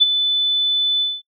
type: tone with ADSR envelope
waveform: sine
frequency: 3500 Hz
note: A7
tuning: 10 cents flat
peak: -6 dBFS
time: 0-1.22 s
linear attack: 22 ms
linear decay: 23 ms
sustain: -9 dB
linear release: 210 ms
effects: noise-tail reverb RT60 0.1 s tail -21 dB re dry